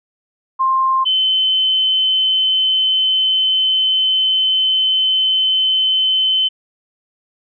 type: tone pair in turn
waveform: sine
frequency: 1055 / 3059 Hz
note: C6 / G7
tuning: +14 / -43 cents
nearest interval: octave + tritone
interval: 1843 cents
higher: second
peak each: -12 dBFS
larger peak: neither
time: 0.59-1.05 / 1.05-6.49 s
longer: second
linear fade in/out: 20 ms
effects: none